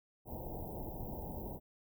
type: band-stop noise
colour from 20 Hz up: pink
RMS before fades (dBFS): -43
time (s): 0.25-1.6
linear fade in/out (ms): 50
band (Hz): 920 to 14000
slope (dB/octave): 96
effects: none